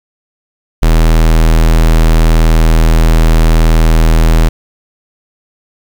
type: tone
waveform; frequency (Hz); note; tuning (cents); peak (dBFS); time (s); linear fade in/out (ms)
square; 40.39; E1; -35; -5; 0.82-4.49; 10
effects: 7-bit